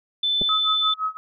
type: tone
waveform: sine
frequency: 3520 Hz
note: A7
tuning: in tune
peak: -19 dBFS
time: 0.23-0.94 s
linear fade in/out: 5 ms
type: clicks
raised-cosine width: 2 ms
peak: -17 dBFS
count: 2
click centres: 0.414 / 0.419 s
type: tone with tremolo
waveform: sine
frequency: 1277 Hz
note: D#6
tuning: 45 cents sharp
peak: -20 dBFS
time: 0.49-1.17 s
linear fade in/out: 0 ms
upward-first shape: sine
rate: 5.8 Hz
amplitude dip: 95%
effects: none